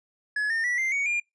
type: tone with pitch steps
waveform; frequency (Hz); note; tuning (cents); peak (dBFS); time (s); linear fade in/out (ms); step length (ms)
triangle; 1697 / 1818.8 / 1949.3 / 2089 / 2239 / 2400; G#6 / A#6 / B6 / C7 / C#7 / D7; +37 / -43 / -23 / -3 / +17 / +37; -22; 0.36-1.2; 5; 140
effects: noise-tail reverb RT60 0.2 s tail -26 dB re dry + resampled to 22050 Hz